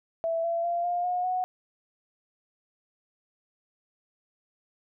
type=tone with pitch steps; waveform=sine; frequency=661 / 675.3 / 689.9 / 704.8 / 720 / 735.5 Hz; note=E5 / E5 / F5 / F5 / F#5 / F#5; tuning=+5 / +42 / -21 / +16 / -47 / -11 cents; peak=-25 dBFS; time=0.24-1.44 s; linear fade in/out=0 ms; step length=200 ms; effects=none